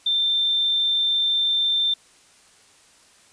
sine tone, 3574 Hz, A7, 26 cents sharp, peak -18 dBFS, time 0.06-1.94 s, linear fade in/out 5 ms, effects white hiss -54 dBFS RMS until 3.32 s + resampled to 22050 Hz

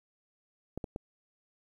clicks, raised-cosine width 2 ms, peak -23 dBFS, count 3, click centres 0.776 / 0.842 / 0.961 s, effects 10-bit

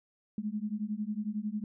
sine beating tone pair, 205.8 / 216.8 Hz, G#3 / A3, -16 / -25 cents, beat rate 11 Hz, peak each -35 / -35 dBFS, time 0.38-1.64 s, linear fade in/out 2 ms, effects none

